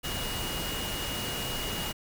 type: tone in noise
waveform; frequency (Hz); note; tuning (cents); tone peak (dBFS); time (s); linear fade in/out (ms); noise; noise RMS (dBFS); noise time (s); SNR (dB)
sine; 2877; F#7; -49; -37; 0.03-1.93; 20; pink; -34; 0.03-1.93; -6
effects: none